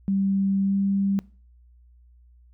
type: tone with pitch glide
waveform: sine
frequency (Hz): 195.4 to 197.1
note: G3 to G3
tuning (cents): -5 to +10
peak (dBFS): -20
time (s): 0.08-1.19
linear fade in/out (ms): 0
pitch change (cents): +15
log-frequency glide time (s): 0.63-0.75
effects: noise-tail reverb RT60 0.4 s tail -23 dB re dry + added 60 Hz sine -51 dBFS peak until 2.53 s